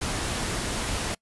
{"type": "noise", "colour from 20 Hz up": "pink", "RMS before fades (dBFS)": -29, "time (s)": [0.01, 1.15], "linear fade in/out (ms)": 10, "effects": ["noise-tail reverb RT60 0.1 s tail -25 dB re dry", "resampled to 24000 Hz"]}